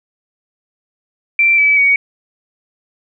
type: tone with pitch steps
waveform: sine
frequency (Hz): 2349 / 2297 / 2246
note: D7 / D7 / C#7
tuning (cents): 0 / -39 / +22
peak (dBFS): -8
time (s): 1.39-1.96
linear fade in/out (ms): 2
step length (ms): 190
effects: none